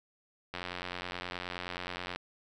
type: click train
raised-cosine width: 0.3 ms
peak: -21 dBFS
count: 146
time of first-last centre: 0.54-2.16 s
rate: 89.5 Hz
effects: none